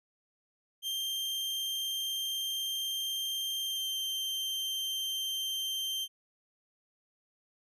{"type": "tone with pitch glide", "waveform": "40% pulse", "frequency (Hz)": [3166, 3142], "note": ["G7", "G7"], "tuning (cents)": [17, 3], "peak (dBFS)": -31, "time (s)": [0.82, 6.08], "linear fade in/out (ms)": 50, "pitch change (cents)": -14, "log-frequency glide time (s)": [3.63, 3.96], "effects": []}